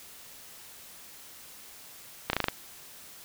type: slowing click train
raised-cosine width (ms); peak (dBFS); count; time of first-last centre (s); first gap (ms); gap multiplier
0.3; -9; 6; 2.3-2.484; 32; 1.07
effects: white hiss -49 dBFS RMS until 3.24 s